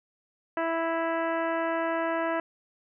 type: harmonic tone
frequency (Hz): 329.6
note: E4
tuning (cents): 0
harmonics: 1 / 2 / 3 / 4 / 5 / 6 / 7 / 8 / 9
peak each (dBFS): -32 / -29 / -33 / -36 / -36 / -40 / -50 / -46 / -53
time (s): 0.57-2.4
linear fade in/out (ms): 2
effects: none